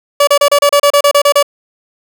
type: tone bursts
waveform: 30% pulse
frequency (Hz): 574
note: D5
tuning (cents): -40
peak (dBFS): -3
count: 12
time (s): 0.2-1.428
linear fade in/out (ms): 5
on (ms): 73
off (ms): 32
effects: none